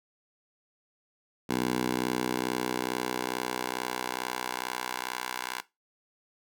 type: tone with high-pass filter sweep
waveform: 10% pulse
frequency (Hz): 62.3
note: B1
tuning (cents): +16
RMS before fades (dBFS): -32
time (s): 1.49-5.61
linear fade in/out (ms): 10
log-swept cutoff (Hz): 240 to 1100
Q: 0.98
effects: noise-tail reverb RT60 0.2 s tail -17 dB re dry